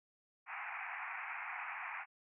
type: band-pass noise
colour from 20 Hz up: white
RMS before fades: -44 dBFS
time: 0.46-2.06 s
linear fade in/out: 50 ms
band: 720 to 2500 Hz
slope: 96 dB/octave
effects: none